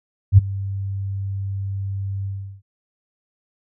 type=tone with ADSR envelope; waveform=sine; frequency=98 Hz; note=G2; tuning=in tune; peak=-3 dBFS; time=0.32-2.62 s; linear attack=58 ms; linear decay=17 ms; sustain=-20 dB; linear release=370 ms; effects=none